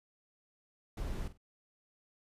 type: noise with echo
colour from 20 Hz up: brown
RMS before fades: -38 dBFS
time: 0.97-1.28 s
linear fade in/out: 5 ms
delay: 48 ms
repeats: 2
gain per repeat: -13 dB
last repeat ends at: 1.376 s
effects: resampled to 32000 Hz